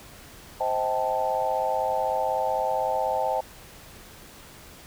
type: chord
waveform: sine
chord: A half-diminished seventh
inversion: first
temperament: equal with one note detuned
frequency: 523.3 / 633.9 / 784 / 880 Hz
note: C5 / Eb5 / G5 / A5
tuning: 0 / +32 / 0 / 0 cents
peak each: -29 / -29 / -28 / -28 dBFS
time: 0.6-3.41 s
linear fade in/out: 10 ms
effects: pink hiss -47 dBFS RMS until 4.86 s